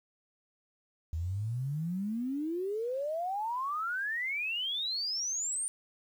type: exponential sweep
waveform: sine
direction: up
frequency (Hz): 77.78 to 9170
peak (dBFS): -31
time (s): 1.13-5.68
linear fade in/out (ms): 0
effects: 10-bit